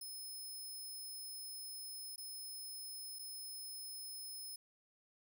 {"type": "tone with dropouts", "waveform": "10% pulse", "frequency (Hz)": 5190, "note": "E8", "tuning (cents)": -28, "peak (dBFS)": -40, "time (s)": [0.01, 4.56], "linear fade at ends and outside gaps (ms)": 5, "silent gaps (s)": [[2.16, 2.179], [3.188, 3.192]], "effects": []}